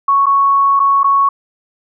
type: tone with dropouts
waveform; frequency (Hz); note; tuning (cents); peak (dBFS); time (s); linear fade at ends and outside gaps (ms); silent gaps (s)
sine; 1108.7; C#6; 0; -8; 0.08-1.29; 5; 0.259-0.265 / 0.795-0.799 / 1.033-1.042
effects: none